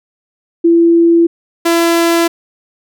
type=tone pair in turn; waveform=sine / sawtooth; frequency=336.7 / 336.7 Hz; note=E4 / E4; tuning=+37 / +37 cents; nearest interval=unison; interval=0 cents; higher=neither; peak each=-5 dBFS; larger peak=neither; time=0.64-1.27 / 1.65-2.28 s; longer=neither; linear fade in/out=10 ms; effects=none